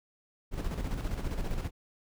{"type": "noise with tremolo", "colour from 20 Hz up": "brown", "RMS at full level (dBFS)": -31, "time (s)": [0.51, 1.71], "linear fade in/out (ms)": 50, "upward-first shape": "square", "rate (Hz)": 15, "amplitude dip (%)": 50, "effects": []}